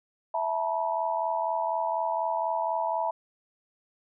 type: chord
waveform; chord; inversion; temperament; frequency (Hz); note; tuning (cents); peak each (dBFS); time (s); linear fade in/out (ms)
sine; E suspended fourth; none; equal with one note detuned; 659.3 / 880 / 964.1; E5 / A5 / B5; 0 / 0 / -42; -30 / -30 / -30; 0.34-3.11; 5
effects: none